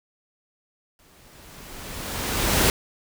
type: noise with exponential growth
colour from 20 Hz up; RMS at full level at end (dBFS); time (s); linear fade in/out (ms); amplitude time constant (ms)
pink; -17; 0.99-2.7; 1; 370
effects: none